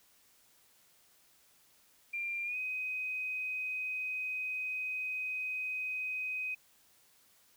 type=tone with pitch glide; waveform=sine; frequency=2383 to 2513 Hz; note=D7 to D#7; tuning=+25 to +17 cents; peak=-34 dBFS; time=2.13-6.55 s; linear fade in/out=10 ms; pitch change=+92 cents; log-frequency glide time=2.44-2.57 s; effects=white hiss -66 dBFS RMS until 7.56 s